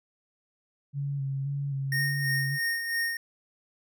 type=tone with vibrato; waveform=sine; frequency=138.7 Hz; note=C#3; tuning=1 cent sharp; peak=-28 dBFS; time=0.93-2.59 s; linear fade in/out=50 ms; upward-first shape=square; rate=1.9 Hz; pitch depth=28 cents each way
type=tone with tremolo; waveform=square; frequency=1847 Hz; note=A#6; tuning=16 cents flat; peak=-26 dBFS; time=1.92-3.17 s; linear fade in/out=2 ms; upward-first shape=sine; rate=3 Hz; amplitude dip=50%
effects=none